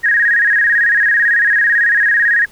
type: tone with vibrato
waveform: sine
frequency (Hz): 1760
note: A6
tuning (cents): 0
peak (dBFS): -9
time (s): 0.03-2.46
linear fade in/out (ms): 20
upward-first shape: square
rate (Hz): 18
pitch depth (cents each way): 100
effects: pink hiss -45 dBFS RMS until 2.51 s